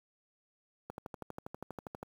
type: click train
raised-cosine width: 1 ms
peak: -27 dBFS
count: 15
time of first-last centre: 0.9-2.029 s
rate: 12.4 Hz
effects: high-pass 80 Hz 12 dB/octave + 9-bit